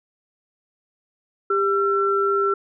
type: tone pair together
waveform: sine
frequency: 397.3 / 1349 Hz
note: G4 / E6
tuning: +23 / +40 cents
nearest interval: octave + major sixth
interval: 2117 cents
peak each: -20 dBFS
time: 1.5-2.54 s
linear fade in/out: 5 ms
effects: none